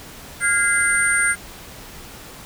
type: tone cluster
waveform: sine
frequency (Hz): 1410 / 1634 / 2063 / 8840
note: F6 / G#6 / C7 / C#9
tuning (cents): +16 / -29 / -25 / -6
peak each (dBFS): -21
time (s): 0.4-1.36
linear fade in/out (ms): 50
effects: pink hiss -39 dBFS RMS until 2.45 s